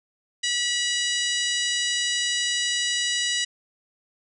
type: harmonic tone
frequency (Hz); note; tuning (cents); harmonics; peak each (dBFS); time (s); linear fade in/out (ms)
972; B5; -28; 2 / 3 / 4 / 5 / 6 / 7 / 8 / 9; -29 / -27 / -29 / -33 / -34 / -35 / -33 / -38; 0.43-3.45; 10
effects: none